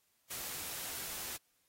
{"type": "noise", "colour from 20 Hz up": "white", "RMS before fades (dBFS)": -42, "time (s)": [0.3, 1.37], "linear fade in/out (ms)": 10, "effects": ["white hiss -75 dBFS RMS until 1.68 s", "AAC 48 kbps"]}